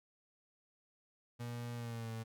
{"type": "tone with pitch glide", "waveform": "35% pulse", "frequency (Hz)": [119.5, 112.79], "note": ["A#2", "A2"], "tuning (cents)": [43, 43], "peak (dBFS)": -39, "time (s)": [1.39, 2.24], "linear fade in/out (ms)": 20, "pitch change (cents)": -100, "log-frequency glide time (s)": [1.75, 2.12], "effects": []}